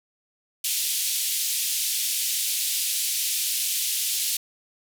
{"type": "band-pass noise", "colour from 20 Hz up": "white", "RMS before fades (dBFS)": -26, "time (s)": [0.64, 4.37], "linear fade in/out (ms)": 5, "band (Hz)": [2700, 14000], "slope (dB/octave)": 24, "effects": []}